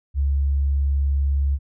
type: tone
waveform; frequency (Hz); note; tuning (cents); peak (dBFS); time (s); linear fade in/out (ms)
sine; 69.7; C#2; +10; -17; 0.14-1.59; 50
effects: none